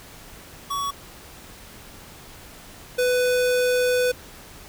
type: tone pair in turn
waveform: square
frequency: 1126 / 497.8 Hz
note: C#6 / B4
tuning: +27 / +14 cents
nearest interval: octave + major second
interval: 1413 cents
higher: first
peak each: -25 / -19 dBFS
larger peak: second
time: 0.7-0.91 / 2.98-4.12 s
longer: second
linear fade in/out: 10 ms
effects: pink hiss -44 dBFS RMS until 4.68 s